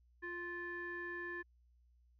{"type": "tone with low-pass filter", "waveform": "square", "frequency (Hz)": 349.2, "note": "F4", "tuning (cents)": 0, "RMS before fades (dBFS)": -44, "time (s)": [0.22, 1.43], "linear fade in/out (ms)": 20, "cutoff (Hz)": 1700, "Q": 8.4, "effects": ["added 60 Hz sine -66 dBFS peak until 2.19 s"]}